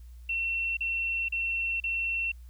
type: tone bursts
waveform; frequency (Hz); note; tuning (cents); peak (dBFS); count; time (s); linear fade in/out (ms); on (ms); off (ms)
sine; 2710; E7; +47; -27; 4; 0.29-2.318; 5; 480; 36
effects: added 60 Hz sine -44 dBFS peak until 2.49 s + white hiss -67 dBFS RMS until 2.49 s